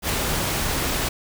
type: noise with ADSR envelope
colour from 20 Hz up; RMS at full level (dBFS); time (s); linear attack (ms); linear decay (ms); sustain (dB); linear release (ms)
pink; -21; 0.02-1.09; 73; 9; -3; 8
effects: none